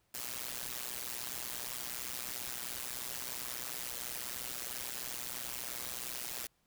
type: noise with amplitude modulation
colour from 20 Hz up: white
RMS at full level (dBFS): -37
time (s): 0.14-6.47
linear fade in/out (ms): 5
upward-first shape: sine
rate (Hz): 123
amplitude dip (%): 95
effects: pink hiss -75 dBFS RMS until 6.66 s